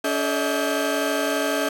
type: tone cluster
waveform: 35% pulse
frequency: 283.4 / 430.2 / 590 / 642 / 1584 Hz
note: C#4 / A4 / D5 / E5 / G6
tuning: +38 / -39 / +8 / -46 / +18 cents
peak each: -25 / -27 / -29 / -24 / -28 dBFS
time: 0.04-1.69 s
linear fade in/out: 5 ms
effects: none